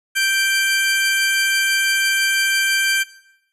sawtooth tone pair together, 1568 / 2349 Hz, G6 / D7, 0 / 0 cents, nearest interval perfect fifth, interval 700 cents, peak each -14 / -18 dBFS, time 0.15-3.04 s, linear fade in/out 20 ms, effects noise-tail reverb RT60 0.8 s tail -18 dB re dry + resampled to 32000 Hz

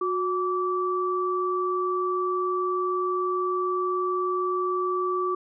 sine tone pair together, 364.7 / 1158 Hz, F#4 / D6, -25 / -25 cents, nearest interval octave + minor sixth, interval 2000 cents, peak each -26 / -26 dBFS, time 0.01-5.35 s, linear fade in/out 5 ms, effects none

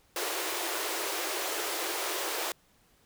pink high-pass noise, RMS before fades -33 dBFS, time 0.16-2.52 s, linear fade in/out 2 ms, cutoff 320 Hz, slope 96 dB/octave, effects pink hiss -65 dBFS RMS until 3.05 s

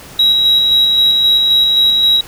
sine tone with tremolo, 3855 Hz, B7, 43 cents flat, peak -5 dBFS, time 0.19-2.21 s, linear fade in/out 5 ms, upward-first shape square, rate 3.8 Hz, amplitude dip 30%, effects tanh soft clip ceiling -5 dBFS + pink hiss -35 dBFS RMS until 2.27 s

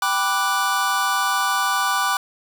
square chord, G major seventh, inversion none, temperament equal, 784 / 987.8 / 1174.7 / 1480 Hz, G5 / B5 / D6 / F#6, 0 / 0 / 0 / 0 cents, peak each -27 / -26 / -23 / -25 dBFS, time 0.02-2.17 s, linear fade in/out 2 ms, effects none

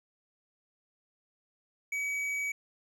sine tone with tanh clipping, 2273 Hz, C#7, 43 cents sharp, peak -32 dBFS, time 1.92-2.52 s, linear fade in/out 5 ms, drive 9 dB, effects none

